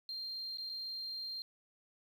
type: tone with dropouts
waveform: sine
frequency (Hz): 4186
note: C8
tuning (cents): 0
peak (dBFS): -38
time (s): 0.09-1.42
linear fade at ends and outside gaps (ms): 1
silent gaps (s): 0.573-0.583 / 0.693-0.697
effects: tanh soft clip ceiling -36 dBFS + 11-bit